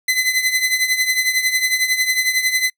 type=tone with tremolo; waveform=sawtooth; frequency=2028 Hz; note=B6; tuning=45 cents sharp; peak=-9 dBFS; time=0.08-2.7 s; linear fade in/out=5 ms; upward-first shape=triangle; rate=11 Hz; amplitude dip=75%; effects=noise-tail reverb RT60 0.1 s tail -25 dB re dry